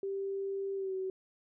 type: tone with pitch glide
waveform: sine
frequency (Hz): 392 to 378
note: G4 to F#4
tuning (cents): 0 to +37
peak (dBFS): -33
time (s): 0.03-1.1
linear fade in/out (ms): 2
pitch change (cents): -63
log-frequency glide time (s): 0.75-0.94
effects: none